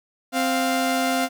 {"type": "tone pair together", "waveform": "sawtooth", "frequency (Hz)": [261.6, 699.6], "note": ["C4", "F5"], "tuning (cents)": [0, 3], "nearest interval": "octave + perfect fourth", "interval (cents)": 1703, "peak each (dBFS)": -19, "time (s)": [0.32, 1.29], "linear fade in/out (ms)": 50, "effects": []}